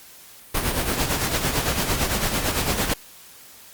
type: noise with tremolo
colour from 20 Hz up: pink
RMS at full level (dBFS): -21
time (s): 0.54-2.94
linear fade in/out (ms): 10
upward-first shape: sine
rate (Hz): 8.9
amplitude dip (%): 55
effects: white hiss -46 dBFS RMS until 3.73 s + Opus 48 kbps